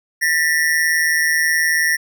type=ring-modulated tone; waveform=square; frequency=1869 Hz; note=A#6; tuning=4 cents sharp; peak=-12 dBFS; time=0.21-1.97 s; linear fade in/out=20 ms; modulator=79.3 Hz; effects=none